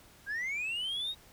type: linear sweep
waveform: sine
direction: up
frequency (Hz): 1571 to 3815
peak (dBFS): -30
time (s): 0.26-1.15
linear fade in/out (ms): 50
effects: tanh soft clip ceiling -31 dBFS + pink hiss -58 dBFS RMS until 1.32 s